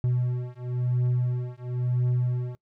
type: beating tone pair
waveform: triangle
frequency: 123.47 / 124.45 Hz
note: B2 / B2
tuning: 0 / +14 cents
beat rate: 0.98 Hz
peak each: -25 dBFS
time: 0.04-2.55 s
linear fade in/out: 0 ms
effects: noise-tail reverb RT60 0.1 s tail -22 dB re dry